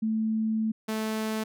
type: tone pair in turn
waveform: sine / sawtooth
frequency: 220 / 218.5 Hz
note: A3 / A3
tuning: 0 / -12 cents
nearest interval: unison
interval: 12 cents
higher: first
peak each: -24 dBFS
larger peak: neither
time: 0.02-0.72 / 0.88-1.44 s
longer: first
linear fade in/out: 10 ms
effects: none